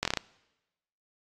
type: slowing click train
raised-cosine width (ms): 0.2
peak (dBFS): -9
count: 6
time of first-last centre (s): 0.03-0.173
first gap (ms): 22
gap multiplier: 1.13
effects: noise-tail reverb RT60 1.0 s tail -24 dB re dry + AAC 32 kbps